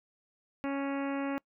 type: harmonic tone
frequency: 277.2 Hz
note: C#4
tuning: in tune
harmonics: 1 / 2 / 3 / 4 / 5 / 6 / 7 / 8 / 9 / 10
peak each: -32 / -38 / -42 / -44 / -46 / -48 / -49 / -50 / -51 / -52 dBFS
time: 0.64-1.38 s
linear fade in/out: 0 ms
effects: noise-tail reverb RT60 0.1 s tail -25 dB re dry